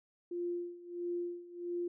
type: tone with tremolo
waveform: sine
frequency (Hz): 349.2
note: F4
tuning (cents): 0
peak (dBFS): -33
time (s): 0.31-1.88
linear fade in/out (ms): 5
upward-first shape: sine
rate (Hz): 1.5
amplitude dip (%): 85
effects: none